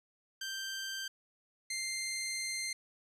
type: tone pair in turn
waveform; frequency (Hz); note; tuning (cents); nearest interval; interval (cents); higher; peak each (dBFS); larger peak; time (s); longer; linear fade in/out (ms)
15% pulse; 1568 / 2093; G6 / C7; 0 / 0; perfect fourth; 500; second; -31 / -29; second; 0.41-1.08 / 1.7-2.73; second; 5
effects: resampled to 32000 Hz